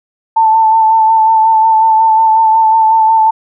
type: tone with vibrato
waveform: sine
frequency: 886 Hz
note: A5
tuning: 12 cents sharp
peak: -5 dBFS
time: 0.36-3.31 s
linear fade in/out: 10 ms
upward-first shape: sine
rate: 5.5 Hz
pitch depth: 25 cents each way
effects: none